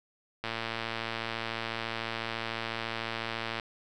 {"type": "click train", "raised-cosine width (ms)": 0.3, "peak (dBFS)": -17, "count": 361, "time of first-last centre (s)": [0.44, 3.598], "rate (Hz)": 114, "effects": []}